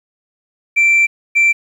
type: tone pair in turn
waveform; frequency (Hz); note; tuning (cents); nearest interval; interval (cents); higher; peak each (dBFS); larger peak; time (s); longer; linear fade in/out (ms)
sine; 2346 / 2346; D7 / D7; -2 / -2; unison; 0; neither; -6; neither; 0.76-1.07 / 1.35-1.53; first; 20
effects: tanh soft clip ceiling -7 dBFS + 8-bit